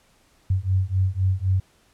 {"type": "beating tone pair", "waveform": "sine", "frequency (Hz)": [92.5, 96.4], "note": ["F#2", "G2"], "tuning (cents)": [0, -28], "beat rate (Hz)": 3.9, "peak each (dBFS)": -22, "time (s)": [0.5, 1.6], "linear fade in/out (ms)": 5, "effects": ["pink hiss -60 dBFS RMS until 1.93 s", "low-pass 11000 Hz 12 dB/octave"]}